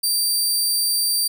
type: tone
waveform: 20% pulse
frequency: 4675 Hz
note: D8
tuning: 9 cents flat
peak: -12 dBFS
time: 0.03-1.28 s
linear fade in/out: 10 ms
effects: none